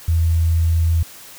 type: tone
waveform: sine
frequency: 82.5 Hz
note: E2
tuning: 2 cents sharp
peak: -13 dBFS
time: 0.08-1.03 s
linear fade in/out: 5 ms
effects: white hiss -40 dBFS RMS until 1.38 s